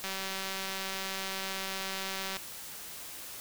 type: click train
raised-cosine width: 0.2 ms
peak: -19 dBFS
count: 448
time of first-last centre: 0.04-2.368 s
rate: 192 Hz
effects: white hiss -44 dBFS RMS until 3.4 s